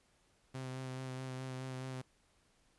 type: tone with vibrato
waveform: sawtooth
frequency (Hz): 130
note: C3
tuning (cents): -11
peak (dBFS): -37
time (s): 0.54-2.02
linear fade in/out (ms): 10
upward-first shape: sine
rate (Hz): 4.7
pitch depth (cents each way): 18
effects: pink hiss -72 dBFS RMS until 2.78 s + resampled to 24000 Hz